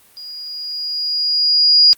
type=tone with level ramp; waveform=sine; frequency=4873 Hz; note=D#8; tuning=37 cents flat; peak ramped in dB=-30 to -5 dBFS; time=0.17-1.93 s; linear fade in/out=0 ms; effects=white hiss -50 dBFS RMS until 1.97 s + Opus 32 kbps